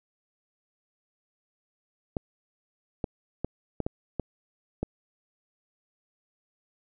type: clicks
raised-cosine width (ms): 2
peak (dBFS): -15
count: 7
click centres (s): 2.168 / 3.042 / 3.446 / 3.803 / 3.865 / 4.197 / 4.83
effects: none